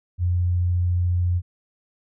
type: tone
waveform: sine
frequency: 88.6 Hz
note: F2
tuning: 25 cents sharp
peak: -18 dBFS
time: 0.18-1.42 s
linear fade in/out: 50 ms
effects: none